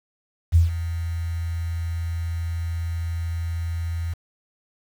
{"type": "tone with ADSR envelope", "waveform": "sine", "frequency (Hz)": 83.6, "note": "E2", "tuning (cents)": 25, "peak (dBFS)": -10, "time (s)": [0.52, 4.14], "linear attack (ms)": 36, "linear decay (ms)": 140, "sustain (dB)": -14, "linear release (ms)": 11, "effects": ["7-bit"]}